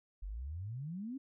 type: exponential sweep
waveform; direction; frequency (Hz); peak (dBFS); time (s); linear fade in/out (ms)
sine; up; 43.65 to 280.2; -39; 0.22-1.18; 10
effects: none